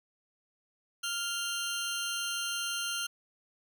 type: tone pair together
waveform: 20% pulse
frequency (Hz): 1396.9 / 3136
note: F6 / G7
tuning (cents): 0 / 0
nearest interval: octave + major second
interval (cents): 1400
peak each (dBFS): -29 / -31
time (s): 1.03-3.07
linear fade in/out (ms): 10
effects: none